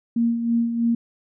sine tone with tremolo, 233.1 Hz, A#3, in tune, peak -16 dBFS, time 0.16-0.95 s, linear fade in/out 5 ms, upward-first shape sine, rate 3.1 Hz, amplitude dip 55%, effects none

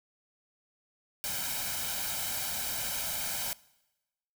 white noise with comb filter, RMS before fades -34 dBFS, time 1.24-3.53 s, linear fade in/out 0 ms, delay 1.3 ms, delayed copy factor +0.7, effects noise-tail reverb RT60 1.0 s tail -22 dB re dry

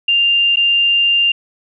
sine tone with dropouts, 2794 Hz, F7, in tune, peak -10 dBFS, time 0.08-1.32 s, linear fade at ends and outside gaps 5 ms, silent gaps 0.559-0.569 s, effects none

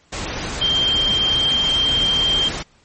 sine tone in noise, 3166 Hz, G7, 17 cents sharp, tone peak -15 dBFS, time 0.61-2.49 s, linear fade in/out 10 ms, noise pink, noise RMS -26 dBFS, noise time 0.12-2.63 s, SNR +8 dB, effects pink hiss -56 dBFS RMS until 2.84 s + MP3 32 kbps

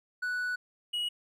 triangle tone pair in turn, 1480 / 2907 Hz, F#6 / F#7, 0 / -31 cents, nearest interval octave, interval 1169 cents, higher second, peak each -28 / -28 dBFS, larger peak neither, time 0.22-0.56 / 0.93-1.09 s, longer first, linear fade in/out 10 ms, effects none

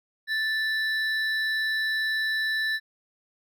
triangle tone pair together, 1760 / 3951 Hz, A6 / B7, 0 / 0 cents, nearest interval octave + major second, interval 1400 cents, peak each -23 / -31 dBFS, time 0.27-2.8 s, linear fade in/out 50 ms, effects none

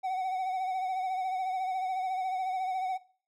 triangle tone with vibrato, 749 Hz, F#5, 21 cents sharp, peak -27 dBFS, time 0.03-2.98 s, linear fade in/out 20 ms, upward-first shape triangle, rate 14 Hz, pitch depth 51 cents each way, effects noise-tail reverb RT60 0.4 s tail -18 dB re dry

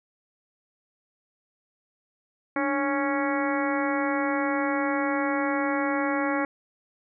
harmonic tone with a mistuned harmonic, 277.2 Hz, C#4, in tune, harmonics 1 / 2 / 3 / 4 / 5 / 6 / 7 / 8, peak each -27 / -30 / -32 / -33 / -34 / -35 / -35 / -36 dBFS, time 2.56-6.45 s, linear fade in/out 2 ms, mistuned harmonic 1, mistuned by +93 cents, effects none

